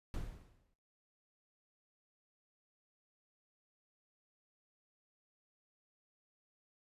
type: noise with exponential decay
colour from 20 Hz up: brown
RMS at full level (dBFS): -39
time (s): 0.14-0.74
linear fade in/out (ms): 0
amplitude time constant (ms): 130
effects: noise-tail reverb RT60 0.4 s tail -18 dB re dry + resampled to 32000 Hz